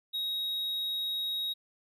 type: tone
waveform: triangle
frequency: 3788 Hz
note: A#7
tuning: 27 cents sharp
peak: -29 dBFS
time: 0.13-1.54 s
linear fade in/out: 20 ms
effects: none